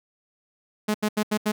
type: tone bursts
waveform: sawtooth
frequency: 211.9 Hz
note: G#3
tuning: 35 cents sharp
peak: -17 dBFS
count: 5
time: 0.88-1.52 s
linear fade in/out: 10 ms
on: 64 ms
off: 80 ms
effects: none